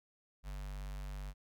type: tone with notch filter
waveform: square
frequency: 49 Hz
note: G1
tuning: in tune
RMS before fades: -43 dBFS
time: 0.43-1.34 s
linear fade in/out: 50 ms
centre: 340 Hz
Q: 0.84
effects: none